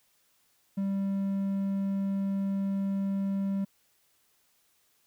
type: tone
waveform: triangle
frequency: 196 Hz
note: G3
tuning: in tune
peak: -25 dBFS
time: 0.77-3.65 s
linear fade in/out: 10 ms
effects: white hiss -69 dBFS RMS until 5.06 s